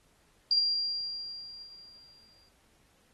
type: tone with exponential decay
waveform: sine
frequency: 4766 Hz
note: D8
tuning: 25 cents sharp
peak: -22 dBFS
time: 0.51-2.49 s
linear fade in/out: 2 ms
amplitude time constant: 430 ms
effects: pink hiss -67 dBFS RMS until 3.13 s + AAC 32 kbps